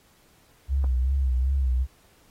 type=tone with vibrato; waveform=sine; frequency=65.41 Hz; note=C2; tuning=in tune; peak=-20 dBFS; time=0.68-1.87 s; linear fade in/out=50 ms; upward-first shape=sine; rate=2.6 Hz; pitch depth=84 cents each way
type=clicks; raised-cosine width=1 ms; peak=-27 dBFS; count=2; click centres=0.841 / 0.845 s
effects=pink hiss -60 dBFS RMS until 2.3 s + AAC 48 kbps